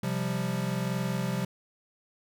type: chord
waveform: square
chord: C suspended fourth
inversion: none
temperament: equal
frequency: 130.81 / 174.61 / 196 Hz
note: C3 / F3 / G3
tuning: 0 / 0 / 0 cents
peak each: -33 / -33 / -34 dBFS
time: 0.03-1.45 s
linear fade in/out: 5 ms
effects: none